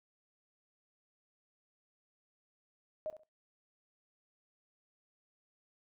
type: tone with echo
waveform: sine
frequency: 622.3 Hz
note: D#5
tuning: in tune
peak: -35 dBFS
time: 3.06-3.1 s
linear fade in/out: 0 ms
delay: 67 ms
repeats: 2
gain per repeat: -13 dB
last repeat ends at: 3.234 s
effects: noise-tail reverb RT60 0.2 s tail -19 dB re dry